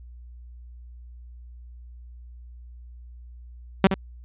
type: tone with echo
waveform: sawtooth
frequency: 192.3 Hz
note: G3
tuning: 33 cents flat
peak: -8 dBFS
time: 3.84-3.87 s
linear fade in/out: 2 ms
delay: 71 ms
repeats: 1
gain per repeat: -9 dB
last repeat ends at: 3.941 s
effects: added 60 Hz sine -41 dBFS peak until 4.24 s + resampled to 8000 Hz